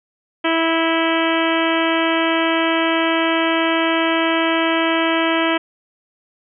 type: harmonic tone with a mistuned harmonic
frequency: 327.7 Hz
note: E4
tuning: 10 cents flat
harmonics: 1 / 2 / 3 / 4 / 5 / 6 / 7 / 8 / 9 / 10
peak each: -19 / -22 / -24 / -25 / -26 / -27 / -27 / -28 / -29 / -29 dBFS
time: 0.44-5.58 s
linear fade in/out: 10 ms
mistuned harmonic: 10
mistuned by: -48 cents
effects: none